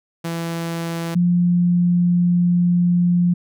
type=tone pair in turn; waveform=sawtooth / sine; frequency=167.1 / 175.66 Hz; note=E3 / F3; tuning=+24 / +10 cents; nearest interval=minor second; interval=86 cents; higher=second; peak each=-19 / -13 dBFS; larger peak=second; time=0.24-1.15 / 1.15-3.34 s; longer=second; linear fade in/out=10 ms; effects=none